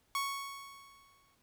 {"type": "tone with exponential decay", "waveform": "sawtooth", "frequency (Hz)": 1108.7, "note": "C#6", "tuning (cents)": 0, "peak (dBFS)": -27, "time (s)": [0.15, 1.35], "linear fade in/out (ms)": 1, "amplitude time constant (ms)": 260, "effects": ["pink hiss -72 dBFS RMS until 1.42 s"]}